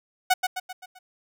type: tone with echo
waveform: sawtooth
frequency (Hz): 740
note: F#5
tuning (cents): 0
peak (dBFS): -12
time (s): 0.3-0.34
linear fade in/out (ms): 10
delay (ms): 130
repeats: 5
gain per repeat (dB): -6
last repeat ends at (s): 0.99
effects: none